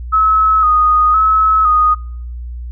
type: tone with vibrato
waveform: sine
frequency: 1266 Hz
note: D#6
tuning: 30 cents sharp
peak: -8 dBFS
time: 0.12-1.95 s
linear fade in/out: 20 ms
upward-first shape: square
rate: 0.98 Hz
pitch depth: 34 cents each way
effects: noise-tail reverb RT60 0.7 s tail -26 dB re dry + added 60 Hz sine -23 dBFS peak until 2.71 s